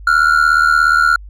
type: ring-modulated tone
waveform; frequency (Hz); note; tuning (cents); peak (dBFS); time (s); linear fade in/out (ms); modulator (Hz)
triangle; 1403; F6; +8; -4; 0.07-1.16; 2; 38.5
effects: added 50 Hz sine -31 dBFS peak until 1.29 s